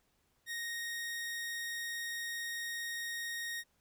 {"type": "tone", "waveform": "sawtooth", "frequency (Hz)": 1864.7, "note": "A#6", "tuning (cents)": 0, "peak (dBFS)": -34, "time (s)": [0.46, 3.64], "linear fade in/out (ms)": 50, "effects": ["pink hiss -75 dBFS RMS until 3.8 s"]}